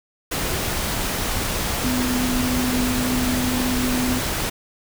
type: tone in noise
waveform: sine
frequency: 250.8 Hz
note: B3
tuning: 27 cents sharp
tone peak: -21 dBFS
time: 1.84-4.2 s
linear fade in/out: 10 ms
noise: pink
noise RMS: -24 dBFS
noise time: 0.31-4.5 s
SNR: 0 dB
effects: none